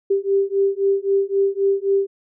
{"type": "beating tone pair", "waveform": "sine", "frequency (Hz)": [392, 395.8], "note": ["G4", "G4"], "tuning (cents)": [0, 17], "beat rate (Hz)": 3.8, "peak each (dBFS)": -19, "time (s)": [0.1, 2.07], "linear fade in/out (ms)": 10, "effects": []}